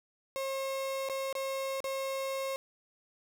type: tone with dropouts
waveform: 35% pulse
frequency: 538 Hz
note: C5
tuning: 48 cents sharp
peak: -31 dBFS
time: 0.36-2.56 s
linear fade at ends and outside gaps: 0 ms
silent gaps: 1.088-1.097 / 1.327-1.352 / 1.804-1.842 s
effects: none